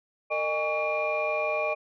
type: tone cluster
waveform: sine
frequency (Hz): 457.8 / 612 / 817 / 1127 / 2407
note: A#4 / D#5 / G#5 / C#6 / D7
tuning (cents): -31 / -29 / -29 / +28 / +42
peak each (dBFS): -35 / -27 / -35 / -33 / -30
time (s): 0.3-1.75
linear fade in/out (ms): 20
effects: tanh soft clip ceiling -17 dBFS